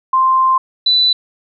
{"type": "tone pair in turn", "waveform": "sine", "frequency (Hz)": [1046.5, 3983], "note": ["C6", "B7"], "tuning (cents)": [0, 14], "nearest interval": "octave + major seventh", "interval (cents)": 2314, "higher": "second", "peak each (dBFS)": -9, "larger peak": "neither", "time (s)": [[0.13, 0.58], [0.86, 1.13]], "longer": "first", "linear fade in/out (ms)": 5, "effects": []}